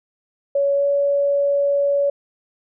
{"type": "tone with pitch glide", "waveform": "sine", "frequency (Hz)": [561, 565.6], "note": ["C#5", "C#5"], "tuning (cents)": [21, 35], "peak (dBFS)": -15, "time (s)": [0.55, 2.1], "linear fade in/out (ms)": 5, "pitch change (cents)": 14, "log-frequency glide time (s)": [0.76, 0.86], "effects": []}